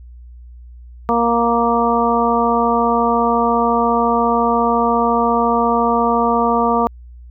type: harmonic tone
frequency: 234.3 Hz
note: A#3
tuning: 9 cents sharp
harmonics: 1 / 2 / 3 / 4 / 5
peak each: -19 / -19 / -19 / -19 / -19 dBFS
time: 1.09-6.87 s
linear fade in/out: 0 ms
effects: added 60 Hz sine -35 dBFS peak until 7.3 s